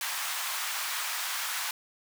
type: high-pass noise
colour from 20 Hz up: pink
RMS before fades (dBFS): -33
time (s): 0.01-1.71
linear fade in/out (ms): 2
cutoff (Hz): 960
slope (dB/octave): 24
effects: none